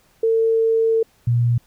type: tone pair in turn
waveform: sine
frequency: 450.5 / 119.32 Hz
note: A4 / A#2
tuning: +41 / +41 cents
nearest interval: octave + major seventh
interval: 2300 cents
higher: first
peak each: -14 dBFS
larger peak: neither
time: 0.23-1.03 / 1.27-1.58 s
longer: first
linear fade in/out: 5 ms
effects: pink hiss -58 dBFS RMS until 1.66 s